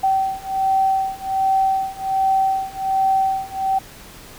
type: beating tone pair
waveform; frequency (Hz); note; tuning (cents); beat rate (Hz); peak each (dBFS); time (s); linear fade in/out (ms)
sine; 770 / 771.3; G5 / G5; -31 / -28; 1.3; -20 / -19; 0.03-3.79; 10
effects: pink hiss -41 dBFS RMS until 4.38 s